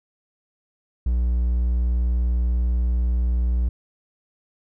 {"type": "tone", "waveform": "triangle", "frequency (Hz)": 60.2, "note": "B1", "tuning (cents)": -44, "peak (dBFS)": -16, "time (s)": [1.06, 3.69], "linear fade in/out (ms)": 5, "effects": []}